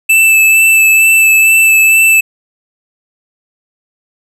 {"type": "tone with vibrato", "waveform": "square", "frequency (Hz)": 2637, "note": "E7", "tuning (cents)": 0, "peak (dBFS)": -5, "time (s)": [0.09, 2.21], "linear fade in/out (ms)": 10, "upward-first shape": "sine", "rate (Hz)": 2.2, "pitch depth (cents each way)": 15, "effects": []}